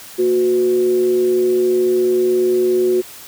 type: tone with frequency modulation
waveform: sine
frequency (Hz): 366.6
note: F#4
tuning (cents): -16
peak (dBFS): -12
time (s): 0.18-3.02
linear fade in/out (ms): 20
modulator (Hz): 138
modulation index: 0.33
effects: white hiss -37 dBFS RMS until 3.27 s